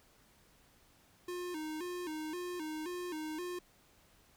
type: tone with vibrato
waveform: square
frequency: 332.5 Hz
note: E4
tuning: 15 cents sharp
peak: -39 dBFS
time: 1.28-3.59 s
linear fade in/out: 5 ms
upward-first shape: square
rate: 1.9 Hz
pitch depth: 120 cents each way
effects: pink hiss -66 dBFS RMS until 4.36 s